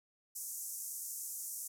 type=band-pass noise; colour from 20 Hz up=white; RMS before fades=-43 dBFS; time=0.35-1.68 s; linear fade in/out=10 ms; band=6000 to 14000 Hz; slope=48 dB/octave; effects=none